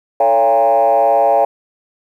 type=tone with frequency modulation; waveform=sine; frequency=685 Hz; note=F5; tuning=34 cents flat; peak=-8 dBFS; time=0.2-1.45 s; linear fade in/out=5 ms; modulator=122 Hz; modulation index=1.4; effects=tanh soft clip ceiling -4 dBFS + 8-bit